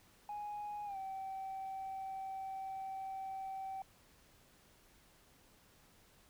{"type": "tone with pitch glide", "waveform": "sine", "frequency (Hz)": [830.6, 770.5], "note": ["G#5", "G5"], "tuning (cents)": [0, -30], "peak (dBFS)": -39, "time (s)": [0.29, 3.82], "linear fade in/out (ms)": 2, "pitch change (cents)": -130, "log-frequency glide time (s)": [0.85, 0.97], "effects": ["tanh soft clip ceiling -38 dBFS", "pink hiss -66 dBFS RMS until 6.29 s"]}